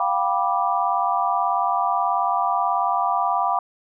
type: chord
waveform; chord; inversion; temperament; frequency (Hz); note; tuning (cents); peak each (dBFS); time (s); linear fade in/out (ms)
sine; G dominant seventh; third; just; 705.6 / 784 / 980 / 1176; F5 / G5 / B5 / D6; +18 / 0 / -14 / +2; -24; 0-3.59; 2
effects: none